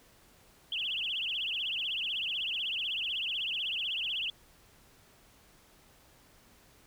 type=tone with vibrato; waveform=sine; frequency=3000 Hz; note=F#7; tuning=23 cents sharp; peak=-31 dBFS; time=0.72-4.3 s; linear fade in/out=2 ms; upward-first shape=triangle; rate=16 Hz; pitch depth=260 cents each way; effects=pink hiss -61 dBFS RMS until 6.86 s